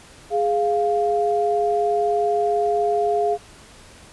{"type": "tone pair together", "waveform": "sine", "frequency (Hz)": [415.3, 698.4], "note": ["G#4", "F5"], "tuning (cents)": [0, 0], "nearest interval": "major sixth", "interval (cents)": 900, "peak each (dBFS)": -20, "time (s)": [0.3, 3.38], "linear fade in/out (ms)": 50, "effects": ["pink hiss -46 dBFS RMS until 4.12 s", "resampled to 24000 Hz"]}